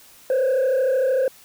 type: tone with frequency modulation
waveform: sine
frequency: 523.3 Hz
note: C5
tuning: in tune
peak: -14 dBFS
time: 0.3-1.28 s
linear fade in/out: 2 ms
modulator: 33.2 Hz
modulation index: 0.79
effects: tanh soft clip ceiling -16 dBFS + white hiss -49 dBFS RMS until 1.44 s